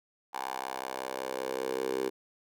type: tone with high-pass filter sweep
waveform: 10% pulse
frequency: 65.3 Hz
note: C2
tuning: 3 cents flat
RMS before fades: -35 dBFS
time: 0.33-2.1 s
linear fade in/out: 20 ms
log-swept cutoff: 810 to 400 Hz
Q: 4.2
effects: none